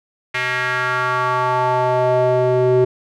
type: tone with band-pass filter sweep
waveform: square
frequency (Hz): 126.3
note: B2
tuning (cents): +39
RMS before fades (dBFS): -17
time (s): 0.34-2.85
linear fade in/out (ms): 10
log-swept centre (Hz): 2100 to 410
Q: 2.9
effects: none